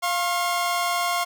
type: tone pair together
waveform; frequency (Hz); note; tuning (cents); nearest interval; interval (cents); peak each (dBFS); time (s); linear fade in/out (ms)
sawtooth; 698.5 / 1077.7; F5 / C#6; 0 / -49; minor sixth; 751; -21; 0.02-1.25; 20
effects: none